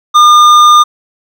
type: tone with hard clipping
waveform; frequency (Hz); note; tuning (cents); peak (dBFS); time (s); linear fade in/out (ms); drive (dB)
triangle; 1209; D6; +50; -3; 0.14-0.84; 20; 13
effects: none